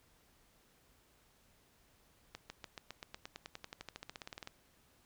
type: accelerating click train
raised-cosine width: 0.2 ms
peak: -27 dBFS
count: 25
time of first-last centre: 2.35-4.474 s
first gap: 150 ms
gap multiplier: 0.95
effects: pink hiss -69 dBFS RMS until 5.05 s